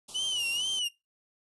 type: band-stop noise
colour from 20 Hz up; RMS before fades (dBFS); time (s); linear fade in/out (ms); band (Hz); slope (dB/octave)
white; -44; 0.08-0.8; 10; 1200 to 2800; 48
type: tone with vibrato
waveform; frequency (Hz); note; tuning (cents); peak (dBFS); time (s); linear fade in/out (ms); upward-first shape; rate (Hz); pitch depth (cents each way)
40% pulse; 2937; F#7; -13; -27; 0.14-0.89; 20; sine; 2.2; 120
effects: noise-tail reverb RT60 0.2 s tail -21 dB re dry + resampled to 24000 Hz